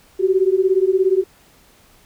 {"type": "beating tone pair", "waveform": "sine", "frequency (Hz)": [370, 387], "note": ["F#4", "G4"], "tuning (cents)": [0, -22], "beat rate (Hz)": 17, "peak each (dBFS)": -16, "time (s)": [0.19, 1.24], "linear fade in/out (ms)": 20, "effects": ["pink hiss -52 dBFS RMS until 2.05 s"]}